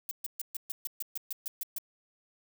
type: noise bursts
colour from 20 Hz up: violet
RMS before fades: -35 dBFS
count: 12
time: 0.09-1.784 s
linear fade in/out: 2 ms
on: 22 ms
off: 130 ms
effects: none